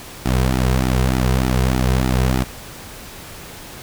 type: tone with flanger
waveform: sawtooth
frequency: 63.8 Hz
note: C2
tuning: 43 cents flat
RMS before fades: -17 dBFS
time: 0.25-2.44 s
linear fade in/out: 10 ms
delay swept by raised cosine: 1.8 to 3.6 ms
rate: 3.3 Hz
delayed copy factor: -1
effects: pink hiss -36 dBFS RMS until 3.82 s